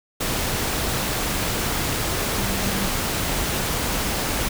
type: tone in noise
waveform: sine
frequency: 196 Hz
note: G3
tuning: in tune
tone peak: -29 dBFS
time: 2.36-2.87 s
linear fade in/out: 10 ms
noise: pink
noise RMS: -24 dBFS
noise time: 0.2-4.49 s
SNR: -8 dB
effects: none